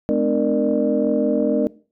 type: tone cluster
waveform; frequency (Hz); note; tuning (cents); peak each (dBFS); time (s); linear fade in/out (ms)
sine; 214.4 / 256.3 / 301.2 / 465.4 / 599; A3 / C4 / D4 / A#4 / D5; -45 / -36 / +44 / -3 / +34; -22; 0.09-1.67; 0
effects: noise-tail reverb RT60 0.4 s tail -21 dB re dry + tanh soft clip ceiling -6 dBFS